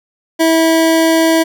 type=tone; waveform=25% pulse; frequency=325.4 Hz; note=E4; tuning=22 cents flat; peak=-5 dBFS; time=0.39-1.44 s; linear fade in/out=20 ms; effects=none